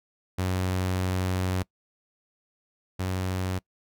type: tone pair in turn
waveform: sawtooth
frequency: 92.5 / 92.97 Hz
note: F#2 / F#2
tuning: 0 / +9 cents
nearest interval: unison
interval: 9 cents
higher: second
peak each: -21 / -23 dBFS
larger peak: first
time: 0.38-1.63 / 2.99-3.59 s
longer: first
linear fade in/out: 10 ms
effects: noise-tail reverb RT60 0.1 s tail -24 dB re dry